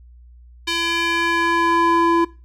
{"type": "tone with band-pass filter sweep", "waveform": "square", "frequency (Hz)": 337.1, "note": "E4", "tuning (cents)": 39, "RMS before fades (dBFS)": -18, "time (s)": [0.67, 2.25], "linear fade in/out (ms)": 10, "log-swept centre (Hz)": [3400, 700], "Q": 1.5, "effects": ["noise-tail reverb RT60 0.3 s tail -20 dB re dry", "added 60 Hz sine -42 dBFS peak until 2.44 s"]}